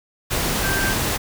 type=tone in noise; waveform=sine; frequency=1568 Hz; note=G6; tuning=in tune; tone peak=-23 dBFS; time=0.63-0.94 s; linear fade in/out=20 ms; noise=pink; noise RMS=-22 dBFS; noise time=0.3-1.18 s; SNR=-4 dB; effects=none